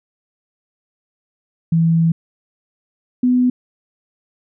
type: tone pair in turn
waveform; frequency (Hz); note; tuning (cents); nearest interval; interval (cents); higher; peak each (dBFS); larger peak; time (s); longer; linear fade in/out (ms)
sine; 164.81 / 249.6; E3 / B3; 0 / +19; perfect fifth; 719; second; -11; neither; 1.72-2.12 / 3.23-3.5; first; 5
effects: none